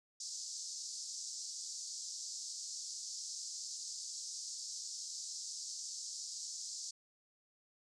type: band-pass noise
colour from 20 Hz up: pink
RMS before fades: -45 dBFS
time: 0.2-6.91 s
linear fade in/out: 5 ms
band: 4700 to 7700 Hz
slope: 48 dB/octave
effects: none